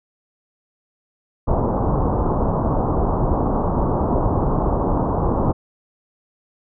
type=low-pass noise; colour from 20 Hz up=pink; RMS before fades=-19 dBFS; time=1.47-5.53 s; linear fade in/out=20 ms; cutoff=1100 Hz; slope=48 dB/octave; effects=none